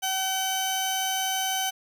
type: tone pair together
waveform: sawtooth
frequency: 762 / 3048 Hz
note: G5 / G7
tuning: -49 / -49 cents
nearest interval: 2 octaves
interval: 2400 cents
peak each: -24 dBFS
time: 0.02-1.71 s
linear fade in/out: 20 ms
effects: none